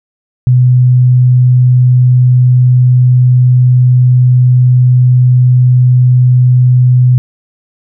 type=tone; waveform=sine; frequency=125.5 Hz; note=B2; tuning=28 cents sharp; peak=-3 dBFS; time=0.47-7.18 s; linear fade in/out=0 ms; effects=none